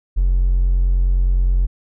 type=tone with hard clipping; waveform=triangle; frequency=44.76 Hz; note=F1; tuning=43 cents sharp; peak=-12 dBFS; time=0.16-1.67 s; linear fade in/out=20 ms; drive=2 dB; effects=none